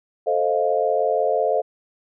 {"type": "chord", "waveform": "sine", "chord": "F dominant seventh", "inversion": "first", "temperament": "equal with one note detuned", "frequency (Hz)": [440, 525.7, 622.3, 698.5], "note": ["A4", "C5", "Eb5", "F5"], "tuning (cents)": [0, 8, 0, 0], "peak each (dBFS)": -23, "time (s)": [0.26, 1.62], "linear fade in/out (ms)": 20, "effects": []}